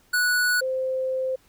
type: tone pair in turn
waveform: square / sine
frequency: 1473 / 520.8 Hz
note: F#6 / C5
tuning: -8 / -8 cents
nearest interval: octave + tritone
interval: 1800 cents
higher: first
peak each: -20 / -23 dBFS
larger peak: first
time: 0.13-0.61 / 0.61-1.36 s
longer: second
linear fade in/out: 10 ms
effects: pink hiss -60 dBFS RMS until 1.48 s